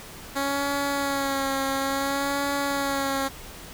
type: tone with vibrato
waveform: 10% pulse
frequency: 276.2 Hz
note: C#4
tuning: 6 cents flat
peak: -16 dBFS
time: 0.35-3.29 s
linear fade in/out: 20 ms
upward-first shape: sine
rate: 0.58 Hz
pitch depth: 34 cents each way
effects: pink hiss -42 dBFS RMS until 3.73 s